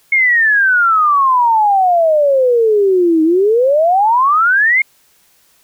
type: exponential two-way sweep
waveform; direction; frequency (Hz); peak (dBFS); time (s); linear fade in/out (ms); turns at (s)
sine; down then up; 2182 to 311.1 to 2182; -8; 0.12-4.82; 5; 3.23
effects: white hiss -53 dBFS RMS until 5.63 s